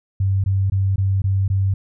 sine tone bursts, 96.9 Hz, G2, 20 cents flat, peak -15 dBFS, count 6, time 0.2-1.74 s, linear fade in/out 5 ms, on 240 ms, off 20 ms, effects none

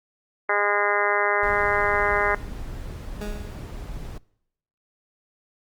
harmonic tone, 204.8 Hz, G#3, 24 cents flat, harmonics 2 / 3 / 4 / 5 / 6 / 7 / 8 / 9 / 10, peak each -28 / -28 / -28 / -28 / -28 / -28 / -28 / -28 / -28 dBFS, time 0.49-2.35 s, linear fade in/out 5 ms
brown noise, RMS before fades -34 dBFS, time 1.43-4.18 s, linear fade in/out 2 ms
20% pulse tone with exponential decay, 207.7 Hz, G#3, in tune, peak -25 dBFS, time 3.21-3.9 s, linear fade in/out 2 ms, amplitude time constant 150 ms
effects noise-tail reverb RT60 0.8 s tail -24 dB re dry + Opus 48 kbps

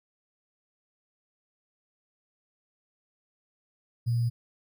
sine tone with sample-and-hold, 118.2 Hz, A#2, 24 cents sharp, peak -23 dBFS, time 4.06-4.3 s, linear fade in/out 20 ms, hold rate 4900 Hz, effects none

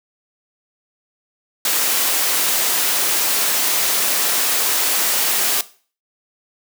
white high-pass noise, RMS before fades -18 dBFS, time 1.65-5.61 s, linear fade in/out 2 ms, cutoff 300 Hz, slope 12 dB/octave, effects noise-tail reverb RT60 0.4 s tail -17 dB re dry

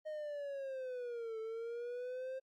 triangle linear two-way sweep, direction down then up, 622.3 to 440 to 529 Hz, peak -38 dBFS, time 0.05-2.4 s, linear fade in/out 20 ms, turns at 1.39 s, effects AAC 64 kbps

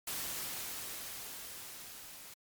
white noise with level ramp, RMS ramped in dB -38 to -51 dBFS, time 0.07-2.34 s, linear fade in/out 5 ms, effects MP3 96 kbps

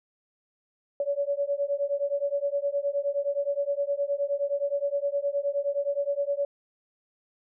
sine beating tone pair, 562 / 571.6 Hz, C#5 / D5, +24 / -47 cents, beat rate 9.6 Hz, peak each -28 dBFS, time 1-6.45 s, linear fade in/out 2 ms, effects none

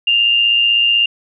sine tone with amplitude modulation, 2800 Hz, F7, 4 cents sharp, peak -8 dBFS, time 0.07-1.06 s, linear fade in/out 5 ms, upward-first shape sine, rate 116 Hz, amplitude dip 45%, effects none

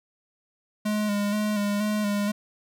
square tone with vibrato, 207.7 Hz, G#3, in tune, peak -24 dBFS, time 0.85-2.32 s, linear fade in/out 10 ms, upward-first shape square, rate 2.1 Hz, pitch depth 29 cents each way, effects none

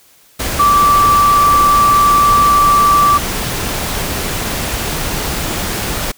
sine tone in noise, 1164 Hz, D6, 16 cents flat, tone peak -7 dBFS, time 0.59-3.18 s, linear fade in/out 10 ms, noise pink, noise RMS -19 dBFS, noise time 0.39-6.12 s, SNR +9 dB, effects white hiss -48 dBFS RMS until 6.17 s

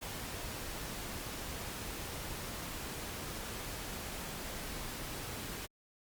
pink noise, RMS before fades -42 dBFS, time 0.01-5.67 s, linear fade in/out 20 ms, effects Opus 48 kbps

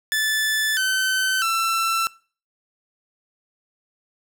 sawtooth tone with pitch steps, 1747 / 1529.7 / 1339.4 Hz, A6 / G6 / E6, -13 / -43 / +27 cents, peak -16 dBFS, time 0.12-2.07 s, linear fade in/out 0 ms, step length 650 ms, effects noise-tail reverb RT60 0.4 s tail -22 dB re dry

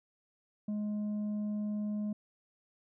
sine tone with tanh clipping, 209.4 Hz, G#3, 15 cents sharp, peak -33 dBFS, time 0.68-2.13 s, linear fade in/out 5 ms, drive 4 dB, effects none

